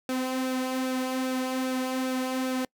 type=tone with flanger; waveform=sawtooth; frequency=258.3 Hz; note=C4; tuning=22 cents flat; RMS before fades=-29 dBFS; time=0.09-2.65 s; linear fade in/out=2 ms; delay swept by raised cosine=0.97 to 3.37 ms; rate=2.5 Hz; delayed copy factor=-0.5; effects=noise-tail reverb RT60 0.1 s tail -26 dB re dry